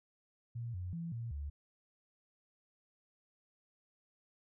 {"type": "tone with pitch steps", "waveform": "sine", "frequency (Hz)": [117.7, 90.2, 167.8, 116.5, 72.1], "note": ["A#2", "F#2", "E3", "A#2", "D2"], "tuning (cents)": [17, -44, 31, -1, -31], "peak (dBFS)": -38, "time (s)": [0.55, 1.5], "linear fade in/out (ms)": 10, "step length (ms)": 190, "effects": []}